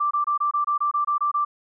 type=tone bursts; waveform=sine; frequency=1174.7 Hz; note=D6; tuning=in tune; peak=-19 dBFS; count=11; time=0-1.45 s; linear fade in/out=10 ms; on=110 ms; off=24 ms; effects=none